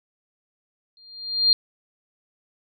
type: tone with exponential growth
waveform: sine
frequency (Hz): 4200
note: C8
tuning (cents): +6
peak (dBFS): -11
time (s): 0.97-1.53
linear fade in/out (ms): 1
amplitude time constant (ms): 120
effects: none